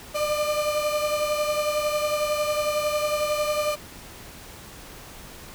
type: beating tone pair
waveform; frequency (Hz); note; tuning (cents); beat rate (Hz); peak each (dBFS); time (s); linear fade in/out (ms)
35% pulse; 597 / 608; D5 / D#5; +28 / -40; 11; -22 / -28; 0.14-3.76; 20
effects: pink hiss -43 dBFS RMS until 5.54 s